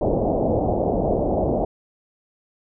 white low-pass noise, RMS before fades -21 dBFS, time 0.01-1.65 s, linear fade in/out 5 ms, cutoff 730 Hz, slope 48 dB/octave, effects none

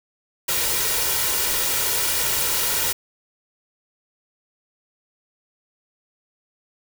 white noise with comb filter, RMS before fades -22 dBFS, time 0.48-2.93 s, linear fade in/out 10 ms, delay 2.1 ms, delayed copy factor +0.55, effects none

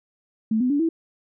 sine tone with pitch steps, 220 / 251.3 / 287 / 327.7 Hz, A3 / B3 / D4 / E4, 0 / +30 / -40 / -10 cents, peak -18 dBFS, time 0.51-0.89 s, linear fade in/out 5 ms, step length 95 ms, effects none

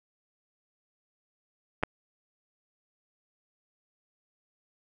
clicks, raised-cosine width 0.5 ms, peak -24 / -9 dBFS, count 2, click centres 1.828 / 1.835 s, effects none

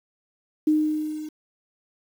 sine tone with level ramp, 307 Hz, D#4, 23 cents flat, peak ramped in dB -15 to -32 dBFS, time 0.67-1.29 s, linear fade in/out 5 ms, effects 8-bit

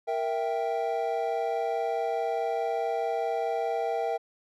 triangle chord, E diminished, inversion second, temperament equal, 466.2 / 659.3 / 784 Hz, Bb4 / E5 / G5, 0 / 0 / 0 cents, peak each -29 dBFS, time 0.07-4.18 s, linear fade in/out 20 ms, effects none

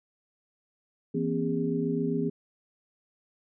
sine tone cluster, 166 / 239.9 / 267.4 / 407.1 Hz, E3 / A#3 / C4 / G#4, +12 / +50 / +38 / -35 cents, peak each -31 dBFS, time 1.14-2.3 s, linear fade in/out 10 ms, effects none

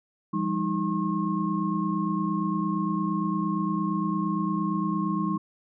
sine tone cluster, 173 / 201.7 / 313 / 1079 Hz, F3 / G3 / D#4 / C#6, -16 / +50 / +10 / -47 cents, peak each -30 / -28 / -30 / -31 dBFS, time 0.33-5.38 s, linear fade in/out 10 ms, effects none

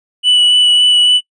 triangle tone with vibrato, 2960 Hz, F#7, in tune, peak -5 dBFS, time 0.23-1.21 s, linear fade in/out 50 ms, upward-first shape sine, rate 3.6 Hz, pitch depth 11 cents each way, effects noise-tail reverb RT60 0.1 s tail -25 dB re dry + resampled to 24000 Hz

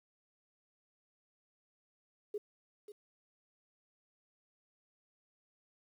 sine tone with echo, 415.3 Hz, G#4, in tune, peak -35 dBFS, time 2.34-2.38 s, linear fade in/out 5 ms, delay 540 ms, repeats 1, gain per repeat -12 dB, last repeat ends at 2.92 s, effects 11-bit

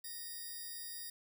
5% pulse tone pair together, 1864.7 / 4856 Hz, A#6 / D#8, 0 / -43 cents, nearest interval octave + perfect fourth, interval 1657 cents, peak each -38 / -38 dBFS, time 0.04-1.1 s, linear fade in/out 5 ms, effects none

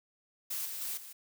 blue noise with level steps, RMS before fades -36 / -40 / -37 / -48 dBFS, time 0.5-1.13 s, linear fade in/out 10 ms, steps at 0.65 / 0.81 / 0.97 s, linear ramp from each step 5 ms, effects none

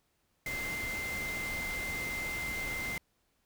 sine tone in noise, 2083 Hz, C7, 8 cents flat, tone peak -35 dBFS, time 0.46-2.98 s, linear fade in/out 2 ms, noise pink, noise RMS -41 dBFS, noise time 0.46-2.98 s, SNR +3 dB, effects pink hiss -75 dBFS RMS until 3.45 s

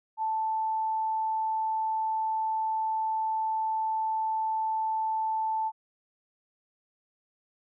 sine tone, 880 Hz, A5, in tune, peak -26 dBFS, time 0.17-5.72 s, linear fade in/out 50 ms, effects none

